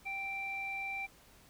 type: tone with low-pass filter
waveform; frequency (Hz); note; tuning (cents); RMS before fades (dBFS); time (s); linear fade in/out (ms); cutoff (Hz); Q
square; 784; G5; 0; -39; 0.05-1.07; 20; 2400; 6.9
effects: pink hiss -61 dBFS RMS until 1.49 s